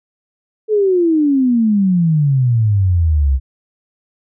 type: exponential sweep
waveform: sine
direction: down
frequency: 440 to 64 Hz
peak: -10 dBFS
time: 0.68-3.4 s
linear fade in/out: 50 ms
effects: none